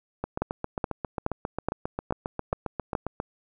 two click trains, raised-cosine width 1 ms, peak -15 / -11 dBFS, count 23 / 7, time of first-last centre 0.24-3.201 / 0.42-2.952 s, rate 7.43 / 2.37 Hz, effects none

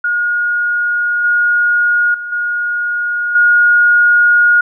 sine tone with level steps, 1436 Hz, F6, 48 cents sharp, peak -12 / -9 / -21 / -14 / -6 dBFS, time 0.04-4.61 s, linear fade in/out 5 ms, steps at 1.24 / 2.14 / 2.32 / 3.35 s, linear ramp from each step 5 ms, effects none

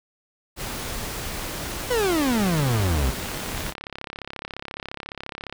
pink noise, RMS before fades -31 dBFS, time 0.56-3.74 s, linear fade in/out 50 ms
40% pulse exponential sweep, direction down, 513 to 60 Hz, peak -19 dBFS, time 1.9-3.11 s, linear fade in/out 10 ms
click train, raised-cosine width 0.3 ms, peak -17 dBFS, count 81, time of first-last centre 3.2-5.526 s, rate 34.4 Hz
effects none

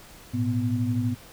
sine tone cluster, 108.4 / 120.6 / 247.7 Hz, A2 / B2 / B3, -25 / -41 / +5 cents, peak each -26 / -30 / -26 dBFS, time 0.33-1.15 s, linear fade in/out 20 ms, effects pink hiss -48 dBFS RMS until 1.32 s

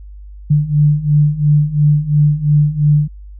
sine beating tone pair, 146.7 / 149.6 Hz, D3 / D3, -2 / +32 cents, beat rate 2.9 Hz, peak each -14 / -11 dBFS, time 0.5-3.08 s, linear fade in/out 10 ms, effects added 50 Hz sine -31 dBFS peak until 3.39 s

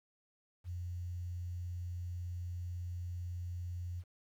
sine tone with quantisation, 88.2 Hz, F2, 18 cents sharp, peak -38 dBFS, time 0.64-4.04 s, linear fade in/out 50 ms, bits 11, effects none

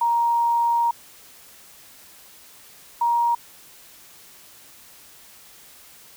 sine tone pair in turn, 938 / 942.8 Hz, A#5 / A#5, +11 / +19 cents, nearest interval unison, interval 8 cents, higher second, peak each -17 dBFS, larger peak neither, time 0.01-0.91 / 3.01-3.35 s, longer first, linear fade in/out 5 ms, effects white hiss -48 dBFS RMS until 6.16 s

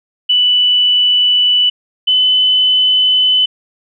sine tone pair in turn, 2972 / 3017 Hz, F#7 / F#7, +7 / +33 cents, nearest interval unison, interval 26 cents, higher second, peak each -8 dBFS, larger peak neither, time 0.29-1.7 / 2.07-3.46 s, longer first, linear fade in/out 10 ms, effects none

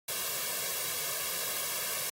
white noise with comb filter, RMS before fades -34 dBFS, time 0.08-2.1 s, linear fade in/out 5 ms, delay 1.8 ms, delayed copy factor +0.7, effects high-pass 150 Hz 12 dB/octave + AAC 48 kbps

